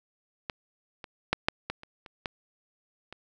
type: clicks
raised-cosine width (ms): 0.3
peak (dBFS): -16 / -24 / -7 / -6 / -15 / -29 / -29 / -15 / -26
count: 9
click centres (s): 0.498 / 1.042 / 1.33 / 1.485 / 1.7 / 1.834 / 2.062 / 2.258 / 3.126
effects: none